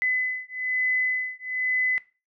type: beating tone pair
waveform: sine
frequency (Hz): 2014 / 2015.1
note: B6 / B6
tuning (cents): +33 / +34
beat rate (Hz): 1.1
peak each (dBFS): -27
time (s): 0.02-1.98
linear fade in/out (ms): 0
effects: noise-tail reverb RT60 0.3 s tail -18 dB re dry